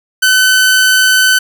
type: tone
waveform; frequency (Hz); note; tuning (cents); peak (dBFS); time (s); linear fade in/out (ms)
sawtooth; 1516; F#6; +42; -3; 0.22-1.39; 10
effects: none